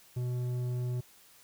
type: tone with low-pass filter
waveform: square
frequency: 123.9 Hz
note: B2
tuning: 6 cents sharp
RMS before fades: -33 dBFS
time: 0.16-1.01 s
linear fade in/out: 10 ms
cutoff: 400 Hz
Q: 0.52
effects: white hiss -59 dBFS RMS until 1.43 s